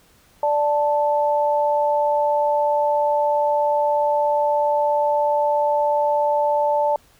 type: tone pair together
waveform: sine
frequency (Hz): 587.7 / 880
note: D5 / A5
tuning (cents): +1 / 0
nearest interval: perfect fifth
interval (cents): 699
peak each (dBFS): -19 / -19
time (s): 0.43-6.96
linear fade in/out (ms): 2
effects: pink hiss -55 dBFS RMS until 7.19 s